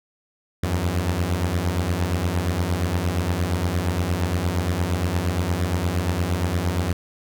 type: beating tone pair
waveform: sawtooth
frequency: 82.8 / 91.4 Hz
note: E2 / F#2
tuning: +8 / -21 cents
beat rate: 8.6 Hz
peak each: -21 / -19 dBFS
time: 0.63-6.93 s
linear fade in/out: 5 ms
effects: none